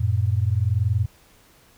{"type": "tone pair together", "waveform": "sine", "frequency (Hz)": [92.4, 113.14], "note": ["F#2", "A2"], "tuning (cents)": [-2, 49], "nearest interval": "major third", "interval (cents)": 351, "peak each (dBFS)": -21, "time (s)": [0, 1.06], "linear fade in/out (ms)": 10, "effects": ["pink hiss -55 dBFS RMS until 1.77 s"]}